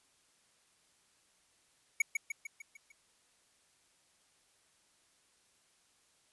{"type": "tone with echo", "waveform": "square", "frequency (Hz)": 2237, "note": "C#7", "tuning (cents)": 15, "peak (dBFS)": -25, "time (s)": [2, 2.02], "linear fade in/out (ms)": 5, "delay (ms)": 150, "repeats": 6, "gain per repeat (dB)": -5, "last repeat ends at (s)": 2.92, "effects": ["white hiss -70 dBFS RMS until 6.32 s", "resampled to 24000 Hz"]}